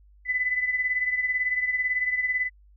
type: beating tone pair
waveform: sine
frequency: 2000 / 2018 Hz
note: B6 / B6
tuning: +21 / +37 cents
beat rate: 18 Hz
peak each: -24 / -30 dBFS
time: 0.25-2.5 s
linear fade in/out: 50 ms
effects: added 50 Hz sine -52 dBFS peak until 2.76 s